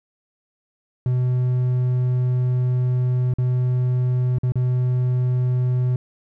triangle tone with dropouts, 125.6 Hz, B2, 30 cents sharp, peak -15 dBFS, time 1.06-5.96 s, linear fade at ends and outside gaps 2 ms, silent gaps 3.338-3.384 / 4.385-4.433 / 4.521-4.556 s, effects none

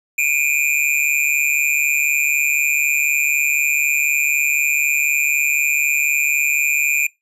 square tone with amplitude modulation, 2419 Hz, D#7, 49 cents flat, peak -12 dBFS, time 0.18-7.07 s, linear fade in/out 5 ms, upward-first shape sine, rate 144 Hz, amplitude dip 80%, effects noise-tail reverb RT60 0.2 s tail -24 dB re dry + resampled to 32000 Hz

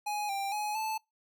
square tone with pitch steps, 834 / 790 / 841 / 874 Hz, G#5 / G5 / G#5 / A5, +7 / +13 / +22 / -12 cents, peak -32 dBFS, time 0.06-0.98 s, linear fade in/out 10 ms, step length 230 ms, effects noise-tail reverb RT60 0.2 s tail -25 dB re dry

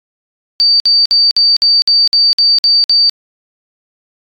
sine tone bursts, 4618 Hz, D8, 30 cents flat, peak -6 dBFS, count 10, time 0.6-3.095 s, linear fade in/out 0 ms, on 200 ms, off 55 ms, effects AAC 64 kbps

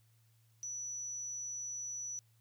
sine tone, 5920 Hz, F#8, in tune, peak -39 dBFS, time 0.63-2.19 s, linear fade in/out 0 ms, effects added 113 Hz sine -66 dBFS peak until 2.4 s + white hiss -75 dBFS RMS until 2.4 s

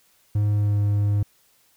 triangle tone with pitch glide, 104 to 102.57 Hz, G#2 to G#2, +3 to -21 cents, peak -16 dBFS, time 0.35-1.23 s, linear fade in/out 5 ms, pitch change -24 cents, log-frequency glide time 0.51-0.79 s, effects white hiss -61 dBFS RMS until 1.76 s

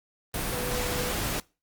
sine tone in noise, 493.9 Hz, B4, in tune, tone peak -33 dBFS, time 0.53-1.11 s, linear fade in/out 2 ms, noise pink, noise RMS -30 dBFS, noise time 0.34-1.4 s, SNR -6 dB, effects noise-tail reverb RT60 0.3 s tail -23 dB re dry + Opus 32 kbps

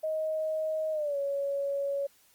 sine tone with pitch glide, 628 to 559.5 Hz, D#5 to C#5, +16 to +16 cents, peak -28 dBFS, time 0.03-2.07 s, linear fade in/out 10 ms, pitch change -200 cents, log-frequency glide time 0.92-1.17 s, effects white hiss -63 dBFS RMS until 2.34 s + Opus 32 kbps

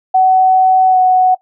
sine tone with pitch glide, 751 to 741.1 Hz, F#5 to F#5, +26 to +3 cents, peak -6 dBFS, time 0.14-1.35 s, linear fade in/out 10 ms, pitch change -23 cents, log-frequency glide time 0.89-0.97 s, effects noise-tail reverb RT60 0.1 s tail -18 dB re dry

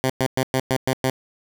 10% pulse tone bursts, 130.81 Hz, C3, in tune, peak -10 dBFS, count 7, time 0.04-1.099 s, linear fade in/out 0 ms, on 57 ms, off 110 ms, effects none

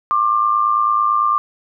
sine tone pair together, 1078 / 1187 Hz, C#6 / D6, -49 / +18 cents, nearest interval major second, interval 167 cents, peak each -19 / -14 dBFS, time 0.11-1.38 s, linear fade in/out 0 ms, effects none

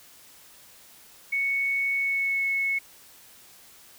sine tone with pitch glide, 2217 to 2197 Hz, C#7 to C#7, 0 to -16 cents, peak -23 dBFS, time 1.32-2.79 s, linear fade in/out 10 ms, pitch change -16 cents, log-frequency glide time 1.95-2.45 s, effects white hiss -52 dBFS RMS until 3.98 s

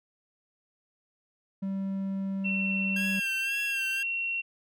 triangle tone, 194 Hz, G3, 18 cents flat, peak -27 dBFS, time 1.62-3.2 s, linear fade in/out 10 ms
sine tone with pitch glide, 2709 to 2729 Hz, E7 to F7, +47 to -41 cents, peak -28 dBFS, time 2.44-4.42 s, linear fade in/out 20 ms, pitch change +12 cents, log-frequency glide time 3.66-3.9 s
sawtooth tone with vibrato, 1609 Hz, G6, 45 cents sharp, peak -31 dBFS, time 2.96-4.03 s, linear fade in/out 5 ms, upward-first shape sine, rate 1.9 Hz, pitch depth 61 cents each way
effects none

